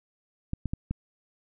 clicks, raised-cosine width 5 ms, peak -17 dBFS, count 4, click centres 0.534 / 0.657 / 0.735 / 0.91 s, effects none

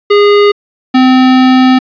square tone pair in turn, 409.9 / 257.5 Hz, G#4 / C4, -23 / -28 cents, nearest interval minor sixth, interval 805 cents, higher first, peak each -4 dBFS, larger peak neither, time 0.1-0.52 / 0.94-1.79 s, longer second, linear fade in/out 10 ms, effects resampled to 11025 Hz + 7-bit

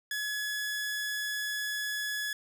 sawtooth tone, 1696 Hz, G#6, 36 cents sharp, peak -28 dBFS, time 0.11-2.33 s, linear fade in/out 2 ms, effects none

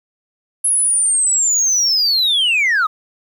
sine linear sweep, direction down, 10740 to 1200 Hz, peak -10 dBFS, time 0.64-2.87 s, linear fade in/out 10 ms, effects tanh soft clip ceiling -11 dBFS + 8-bit

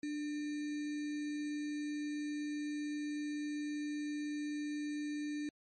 sine tone with sample-and-hold, 296.1 Hz, D4, 14 cents sharp, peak -36 dBFS, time 0.03-5.49 s, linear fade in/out 2 ms, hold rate 2100 Hz, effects MP3 32 kbps

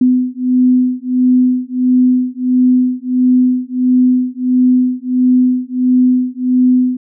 sine beating tone pair, 251.5 / 253 Hz, B3 / B3, +32 / +42 cents, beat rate 1.5 Hz, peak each -12 dBFS, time 0.01-6.97 s, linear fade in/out 5 ms, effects none

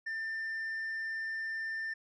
triangle tone with tanh clipping, 1791 Hz, A6, 30 cents sharp, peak -35 dBFS, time 0.06-1.94 s, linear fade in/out 10 ms, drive 7 dB, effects none

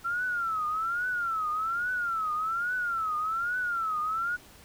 sine tone with vibrato, 1353 Hz, E6, 45 cents sharp, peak -27 dBFS, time 0.04-4.37 s, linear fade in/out 20 ms, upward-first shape triangle, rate 1.2 Hz, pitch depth 190 cents each way, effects pink hiss -53 dBFS RMS until 4.64 s

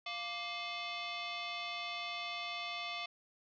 sine tone with frequency modulation, 698.5 Hz, F5, in tune, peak -38 dBFS, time 0.06-3.06 s, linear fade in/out 5 ms, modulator 935 Hz, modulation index 3.8, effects none

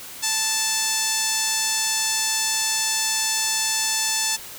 sawtooth tone with band-pass filter, 880 Hz, A5, in tune, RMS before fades -23 dBFS, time 0.22-4.37 s, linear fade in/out 20 ms, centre 6800 Hz, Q 1.6, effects white hiss -38 dBFS RMS until 4.58 s

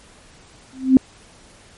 sine tone with exponential growth, 261.6 Hz, C4, in tune, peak -3 dBFS, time 0.73-0.97 s, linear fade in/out 1 ms, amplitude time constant 52 ms, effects pink hiss -48 dBFS RMS until 1.77 s + MP3 48 kbps

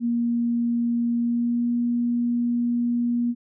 sine tone with pitch glide, 236.2 to 239.1 Hz, A#3 to A#3, +23 to +44 cents, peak -20 dBFS, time 0-3.35 s, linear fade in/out 50 ms, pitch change +21 cents, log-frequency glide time 1.18-1.71 s, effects none

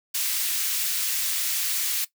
white high-pass noise, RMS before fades -26 dBFS, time 0.14-2.05 s, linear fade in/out 10 ms, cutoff 2100 Hz, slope 12 dB/octave, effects noise-tail reverb RT60 0.1 s tail -17 dB re dry

